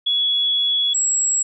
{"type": "tone pair in turn", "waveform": "sine", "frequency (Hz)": [3374, 7685], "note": ["G#7", "B8"], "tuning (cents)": [27, -48], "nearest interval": "octave + major second", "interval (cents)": 1425, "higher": "second", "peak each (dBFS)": -16, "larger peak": "neither", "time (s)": [[0.06, 0.94], [0.94, 1.43]], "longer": "first", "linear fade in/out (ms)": 10, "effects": []}